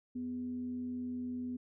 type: tone with frequency modulation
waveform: sine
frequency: 249.1 Hz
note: B3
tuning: 15 cents sharp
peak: -36 dBFS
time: 0.15-1.57 s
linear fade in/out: 10 ms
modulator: 159 Hz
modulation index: 0.22
effects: none